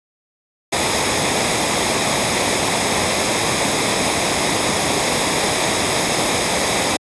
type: noise with comb filter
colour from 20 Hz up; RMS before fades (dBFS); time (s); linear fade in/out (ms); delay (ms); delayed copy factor
pink; -18; 0.72-6.97; 10; 0.68; -0.5
effects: high-pass 100 Hz 12 dB/octave + resampled to 24000 Hz